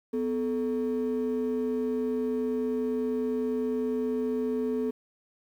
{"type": "ring-modulated tone", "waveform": "triangle", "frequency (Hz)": 342.6, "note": "F4", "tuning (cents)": -33, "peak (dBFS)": -20, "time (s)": [0.13, 4.91], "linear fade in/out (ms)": 10, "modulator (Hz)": 92.5, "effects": ["tanh soft clip ceiling -20 dBFS", "10-bit"]}